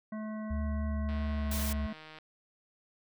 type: harmonic tone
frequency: 215.9 Hz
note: A3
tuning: 33 cents flat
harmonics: 1 / 3 / 5 / 7 / 9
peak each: -36 / -45 / -49 / -55 / -54 dBFS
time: 0.12-1.93 s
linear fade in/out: 5 ms
type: tone with pitch glide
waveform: sine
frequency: 73.42 to 70.47 Hz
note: D2 to C#2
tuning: 0 to +29 cents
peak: -31 dBFS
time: 0.5-1.87 s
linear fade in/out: 10 ms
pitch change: -71 cents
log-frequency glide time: 0.88-1.71 s
type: click train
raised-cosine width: 0.3 ms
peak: -33 dBFS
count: 172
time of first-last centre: 1.09-2.186 s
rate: 156 Hz
type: noise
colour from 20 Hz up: white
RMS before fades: -38 dBFS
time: 1.51-1.73 s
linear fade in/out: 5 ms
effects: none